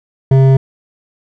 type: tone with hard clipping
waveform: sine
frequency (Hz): 133.8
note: C3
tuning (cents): +39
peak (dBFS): -7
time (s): 0.31-0.57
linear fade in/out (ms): 5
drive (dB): 10
effects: none